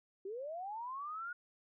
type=linear sweep; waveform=sine; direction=up; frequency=369 to 1455 Hz; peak=-40 dBFS; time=0.25-1.33 s; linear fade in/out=5 ms; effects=none